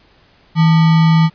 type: tone with sample-and-hold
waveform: sine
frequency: 161.9 Hz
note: E3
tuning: 31 cents flat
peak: -7 dBFS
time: 0.55-1.3 s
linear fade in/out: 50 ms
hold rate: 1050 Hz
effects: pink hiss -51 dBFS RMS until 1.34 s + resampled to 11025 Hz